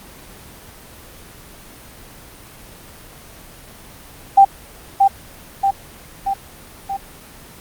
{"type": "tone with echo", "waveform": "sine", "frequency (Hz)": 787, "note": "G5", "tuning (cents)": 7, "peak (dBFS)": -4, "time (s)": [4.37, 4.45], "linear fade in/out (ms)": 10, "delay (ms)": 630, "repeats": 4, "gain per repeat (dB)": -4, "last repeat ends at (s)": 6.97, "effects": ["pink hiss -40 dBFS RMS until 7.6 s", "Opus 24 kbps"]}